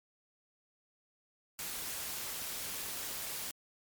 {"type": "noise", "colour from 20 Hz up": "white", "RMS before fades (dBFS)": -40, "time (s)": [1.59, 3.51], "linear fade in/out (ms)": 0, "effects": ["MP3 96 kbps"]}